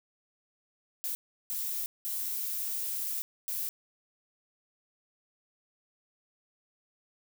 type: noise bursts at uneven times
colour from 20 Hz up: violet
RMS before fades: -34 dBFS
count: 4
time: 1.04-1.15 / 1.5-1.86 / 2.05-3.22 / 3.48-3.69 s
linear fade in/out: 0 ms
effects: none